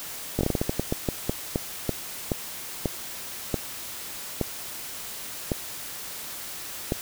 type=slowing click train; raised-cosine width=2 ms; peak=-10 dBFS; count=20; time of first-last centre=0.39-6.921 s; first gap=19 ms; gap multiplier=1.27; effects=white hiss -37 dBFS RMS until 7.01 s